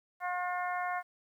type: harmonic tone with a mistuned harmonic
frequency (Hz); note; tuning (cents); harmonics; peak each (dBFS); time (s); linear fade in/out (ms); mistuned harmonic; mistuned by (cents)
358.8; F4; +47; 2 / 3 / 4 / 5 / 6; -34 / -38 / -40 / -42 / -44; 0.2-1.03; 50; 6; -17
effects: 11-bit